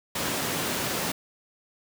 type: high-pass noise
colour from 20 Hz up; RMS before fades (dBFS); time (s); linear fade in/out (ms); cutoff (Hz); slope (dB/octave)
pink; -29; 0.15-1.12; 5; 150; 12
effects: none